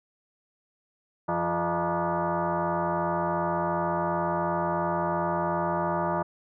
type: tone with frequency modulation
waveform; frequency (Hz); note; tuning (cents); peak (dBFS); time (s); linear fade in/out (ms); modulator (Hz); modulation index
sine; 170.9; F3; -37; -24; 1.28-6.23; 10; 259; 4.1
effects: none